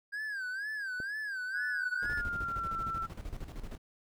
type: tone with vibrato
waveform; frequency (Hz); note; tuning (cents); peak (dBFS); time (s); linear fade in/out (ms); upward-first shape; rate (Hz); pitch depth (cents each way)
triangle; 1609; G6; +45; -33; 0.12-2.22; 20; sine; 2.1; 140
type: click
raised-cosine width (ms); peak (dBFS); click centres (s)
2; -30; 1.002
type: tone with pitch glide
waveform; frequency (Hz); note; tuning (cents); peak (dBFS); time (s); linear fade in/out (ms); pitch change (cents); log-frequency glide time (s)
sine; 1481 to 1342.5; F#6 to E6; +1 to +31; -33; 1.53-3.07; 20; -170; 1.86-2.72
type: noise with tremolo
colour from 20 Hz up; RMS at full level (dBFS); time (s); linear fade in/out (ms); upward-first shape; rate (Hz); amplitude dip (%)
brown; -40; 2.02-3.78; 10; square; 13; 65
effects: none